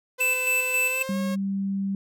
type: tone with pitch glide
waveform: sawtooth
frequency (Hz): 507 to 543.4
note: B4 to C#5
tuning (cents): +45 to -35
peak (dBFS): -28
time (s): 0.18-1.36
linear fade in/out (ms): 20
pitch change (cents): +120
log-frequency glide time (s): 0.88-1.18
type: tone with tremolo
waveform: square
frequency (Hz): 2637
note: E7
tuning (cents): 0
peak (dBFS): -21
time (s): 0.2-1.03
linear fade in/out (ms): 10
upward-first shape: square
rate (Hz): 3.7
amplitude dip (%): 40
type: tone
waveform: sine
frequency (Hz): 196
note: G3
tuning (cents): 0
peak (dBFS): -24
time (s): 1.09-1.95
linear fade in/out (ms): 2
effects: none